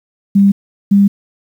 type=tone pair in turn; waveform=sine; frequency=198.6 / 199.98 Hz; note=G3 / G3; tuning=+23 / +35 cents; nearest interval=unison; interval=12 cents; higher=second; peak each=-5 dBFS; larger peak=neither; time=0.35-0.52 / 0.91-1.08 s; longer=neither; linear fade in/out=10 ms; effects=7-bit